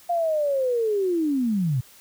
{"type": "linear sweep", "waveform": "sine", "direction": "down", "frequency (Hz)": [705, 116.54], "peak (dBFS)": -20, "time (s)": [0.09, 1.81], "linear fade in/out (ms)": 10, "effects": ["white hiss -51 dBFS RMS until 2 s"]}